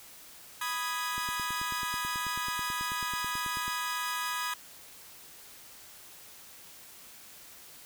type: chord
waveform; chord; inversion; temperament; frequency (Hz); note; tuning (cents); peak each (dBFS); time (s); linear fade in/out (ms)
sawtooth; G# minor; first; equal; 987.8 / 1244.5 / 1661.2; B5 / D#6 / G#6; 0 / 0 / 0; -32 / -32 / -33; 0.61-4.54; 5
type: click train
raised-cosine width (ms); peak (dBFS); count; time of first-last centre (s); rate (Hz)
3; -31; 24; 1.18-3.68; 9.2
effects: white hiss -51 dBFS RMS until 7.85 s